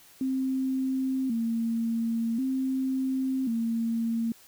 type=tone with vibrato; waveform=sine; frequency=245.5 Hz; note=B3; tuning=10 cents flat; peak=-25 dBFS; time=0.21-4.32 s; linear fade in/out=2 ms; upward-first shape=square; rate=0.46 Hz; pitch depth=120 cents each way; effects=white hiss -55 dBFS RMS until 4.47 s